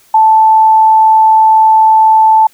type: tone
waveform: sine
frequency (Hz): 878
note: A5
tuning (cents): -4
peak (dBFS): -3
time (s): 0.14-2.47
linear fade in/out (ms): 5
effects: white hiss -47 dBFS RMS until 2.53 s